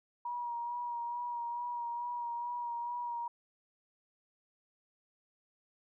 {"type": "tone with vibrato", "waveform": "sine", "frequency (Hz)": 955, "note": "A#5", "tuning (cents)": 42, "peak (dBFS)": -35, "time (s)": [0.25, 3.28], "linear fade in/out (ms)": 5, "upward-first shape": "sine", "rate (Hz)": 2.3, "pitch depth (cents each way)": 22, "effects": []}